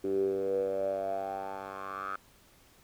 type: tone with band-pass filter sweep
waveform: 10% pulse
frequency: 97 Hz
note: G2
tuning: 18 cents flat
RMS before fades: -33 dBFS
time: 0.04-2.16 s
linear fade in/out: 5 ms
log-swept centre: 350 to 1300 Hz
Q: 9
effects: pink hiss -61 dBFS RMS until 2.83 s